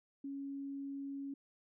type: tone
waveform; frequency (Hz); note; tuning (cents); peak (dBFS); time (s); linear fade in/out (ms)
sine; 277.2; C#4; 0; -40; 0.24-1.34; 5
effects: none